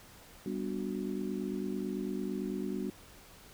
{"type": "chord", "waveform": "sine", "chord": "G major seventh", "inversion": "none", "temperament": "just", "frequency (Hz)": [196, 245, 294, 367.5], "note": ["G3", "B3", "D4", "F#4"], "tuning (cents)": [0, -14, 2, -12], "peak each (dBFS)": [-37, -39, -40, -39], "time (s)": [0.46, 2.9], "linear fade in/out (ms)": 2, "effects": ["pink hiss -55 dBFS RMS until 3.53 s"]}